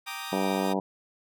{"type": "chord", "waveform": "15% pulse", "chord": "Eb major seventh", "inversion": "first", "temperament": "equal", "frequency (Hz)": [784, 932.3, 1174.7, 1244.5], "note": ["G5", "Bb5", "D6", "Eb6"], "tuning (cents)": [0, 0, 0, 0], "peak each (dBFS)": -34, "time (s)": [0.06, 0.74], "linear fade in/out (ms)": 20}
{"type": "harmonic tone", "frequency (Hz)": 96.1, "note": "G2", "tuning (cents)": -34, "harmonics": [2, 3, 4, 5, 6, 7, 8, 9, 10], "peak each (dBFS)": [-30, -32, -33, -34, -35, -35, -36, -37, -37], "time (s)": [0.32, 0.8], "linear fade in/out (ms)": 5}
{"effects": []}